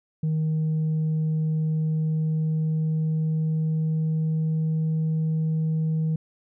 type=tone with pitch glide; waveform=sine; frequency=156.9 to 158.54 Hz; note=D#3 to D#3; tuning=+15 to +33 cents; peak=-19 dBFS; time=0.23-6.16 s; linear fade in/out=5 ms; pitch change=+18 cents; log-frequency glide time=1.65-4.89 s; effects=tanh soft clip ceiling -20 dBFS